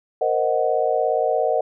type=chord; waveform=sine; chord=C half-diminished seventh; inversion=third; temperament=equal; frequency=466.2 / 523.3 / 622.3 / 740 Hz; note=Bb4 / C5 / Eb5 / Gb5; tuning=0 / 0 / 0 / 0 cents; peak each=-23 / -24 / -22 / -23 dBFS; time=0.21-1.61 s; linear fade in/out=5 ms; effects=none